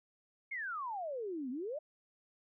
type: exponential two-way sweep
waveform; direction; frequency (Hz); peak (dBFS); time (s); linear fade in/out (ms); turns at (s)
sine; down then up; 2217 to 240.7 to 643; -37; 0.51-1.79; 10; 1.5
effects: none